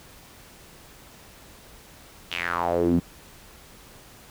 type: tone with band-pass filter sweep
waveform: sawtooth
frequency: 86.6 Hz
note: F2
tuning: 14 cents flat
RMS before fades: -24 dBFS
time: 2.31-3 s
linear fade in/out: 10 ms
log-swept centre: 3200 to 200 Hz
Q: 4.5
effects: pink hiss -49 dBFS RMS until 4.3 s